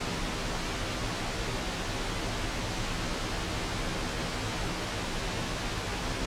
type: noise with comb filter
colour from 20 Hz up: pink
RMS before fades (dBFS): -32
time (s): 0-6.26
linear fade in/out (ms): 10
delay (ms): 14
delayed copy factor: -0.7
effects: low-pass 6000 Hz 12 dB/octave